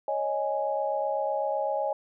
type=chord; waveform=sine; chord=C# suspended second; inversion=none; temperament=equal; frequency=554.4 / 622.3 / 830.6 Hz; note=C#5 / D#5 / G#5; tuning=0 / 0 / 0 cents; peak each=-30 dBFS; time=0.08-1.93 s; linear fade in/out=2 ms; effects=none